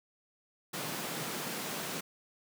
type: high-pass noise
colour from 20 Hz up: pink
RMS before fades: -38 dBFS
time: 0.73-2.01 s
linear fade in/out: 10 ms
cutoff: 140 Hz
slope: 48 dB/octave
effects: none